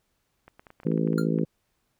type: clicks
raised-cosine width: 0.5 ms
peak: -32 dBFS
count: 12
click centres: 0.48 / 0.595 / 0.668 / 0.704 / 0.801 / 0.833 / 0.87 / 0.917 / 0.977 / 1.075 / 1.131 / 1.387 s
type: harmonic tone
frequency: 54.9 Hz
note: A1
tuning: 3 cents flat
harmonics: 3 / 4 / 5 / 6 / 7 / 8 / 9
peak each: -26 / -28 / -30 / -32 / -33 / -34 / -35 dBFS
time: 0.85-1.45 s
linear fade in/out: 10 ms
type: tone with exponential decay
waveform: square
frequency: 1396.9 Hz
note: F6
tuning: in tune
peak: -29 dBFS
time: 1.18-1.28 s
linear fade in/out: 1 ms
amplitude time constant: 21 ms
effects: pink hiss -74 dBFS RMS until 1.99 s